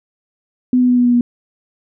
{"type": "tone with pitch steps", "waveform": "sine", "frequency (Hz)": [251.1, 249.1, 247.1, 245.1, 243.1, 241.1], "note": ["B3", "B3", "B3", "B3", "B3", "B3"], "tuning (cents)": [29, 15, 1, -13, -27, -41], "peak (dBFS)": -9, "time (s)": [0.73, 1.21], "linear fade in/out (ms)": 2, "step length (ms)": 80, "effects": []}